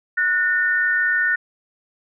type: tone pair together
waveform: sine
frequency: 1469.9 / 1816 Hz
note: F#6 / A#6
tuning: -12 / -46 cents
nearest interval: major third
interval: 366 cents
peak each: -19 dBFS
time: 0.17-1.36 s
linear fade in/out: 10 ms
effects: none